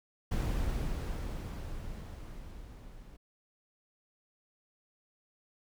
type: noise with level ramp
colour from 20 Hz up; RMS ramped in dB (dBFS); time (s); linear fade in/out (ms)
brown; -30 to -51; 0.31-3.17; 10
effects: none